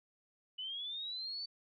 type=linear sweep; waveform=sine; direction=up; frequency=2960 to 4562 Hz; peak=-39 dBFS; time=0.58-1.46 s; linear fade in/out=10 ms; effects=none